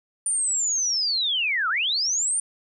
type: linear two-way sweep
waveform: sine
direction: down then up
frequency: 9260 to 1240 to 9260 Hz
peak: -21 dBFS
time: 0.26-2.4 s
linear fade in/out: 2 ms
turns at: 1.69 s
effects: none